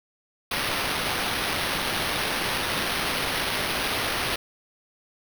blue noise with sample-and-hold, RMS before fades -27 dBFS, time 0.51-4.36 s, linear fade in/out 5 ms, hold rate 7350 Hz, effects none

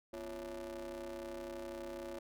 35% pulse ring-modulated tone, 103.83 Hz, G#2, in tune, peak -38 dBFS, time 0.13-2.19 s, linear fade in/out 5 ms, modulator 451 Hz, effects none

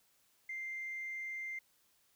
sine tone, 2093 Hz, C7, in tune, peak -38 dBFS, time 0.49-1.59 s, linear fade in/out 5 ms, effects tanh soft clip ceiling -35 dBFS + white hiss -72 dBFS RMS until 2.15 s

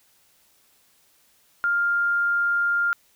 sine tone, 1401 Hz, F6, 5 cents sharp, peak -19 dBFS, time 1.64-2.93 s, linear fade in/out 0 ms, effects white hiss -61 dBFS RMS until 3.15 s

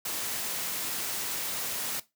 white high-pass noise, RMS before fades -33 dBFS, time 0.05-2 s, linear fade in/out 5 ms, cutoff 110 Hz, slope 12 dB/octave, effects noise-tail reverb RT60 0.2 s tail -17 dB re dry

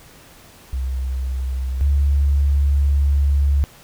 sine tone pair in turn, 64.9 / 70.57 Hz, C2 / C#2, -13 / +32 cents, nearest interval minor second, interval 145 cents, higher second, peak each -20 / -13 dBFS, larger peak second, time 0.73-1.81 / 1.81-3.64 s, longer second, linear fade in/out 0 ms, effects pink hiss -46 dBFS RMS until 3.83 s

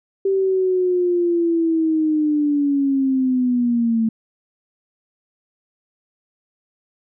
sine linear sweep, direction down, 390.6 to 222 Hz, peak -15 dBFS, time 0.25-4.09 s, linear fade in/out 5 ms, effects none

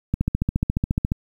click train, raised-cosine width 5 ms, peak -8 dBFS, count 15, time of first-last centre 0.14-1.119 s, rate 14.3 Hz, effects 8-bit

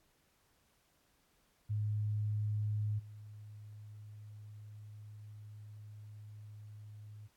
sine tone with level steps, 105.5 Hz, G#2, 28 cents sharp, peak -32 / -48 dBFS, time 1.69-7.28 s, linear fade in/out 20 ms, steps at 2.98 s, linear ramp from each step 20 ms, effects pink hiss -73 dBFS RMS until 7.36 s + AAC 64 kbps

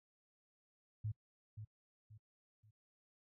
sine tone with echo, 107.2 Hz, A2, 45 cents flat, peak -37 dBFS, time 1.04-1.12 s, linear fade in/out 10 ms, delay 530 ms, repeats 3, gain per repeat -9 dB, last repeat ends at 2.71 s, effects noise-tail reverb RT60 0.1 s tail -26 dB re dry

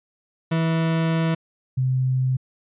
40% pulse / sine tone pair in turn, 163.2 / 129.53 Hz, E3 / C3, -17 / -17 cents, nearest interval major third, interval 400 cents, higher first, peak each -18 dBFS, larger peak neither, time 0.51-1.35 / 1.77-2.37 s, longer first, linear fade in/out 10 ms, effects resampled to 8000 Hz

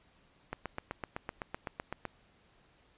click train, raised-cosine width 0.5 ms, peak -21 dBFS, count 13, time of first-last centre 0.53-2.053 s, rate 7.88 Hz, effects pink hiss -66 dBFS RMS until 2.97 s + resampled to 8000 Hz

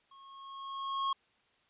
square tone with level ramp, 1089 Hz, C#6, 31 cents flat, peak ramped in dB -55 to -29 dBFS, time 0.11-1.13 s, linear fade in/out 5 ms, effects white hiss -70 dBFS RMS until 1.69 s + resampled to 8000 Hz

